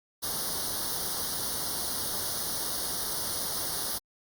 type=noise with comb filter; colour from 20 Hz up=white; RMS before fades=-32 dBFS; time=0.22-3.99 s; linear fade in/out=20 ms; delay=0.2 ms; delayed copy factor=+1; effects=Opus 48 kbps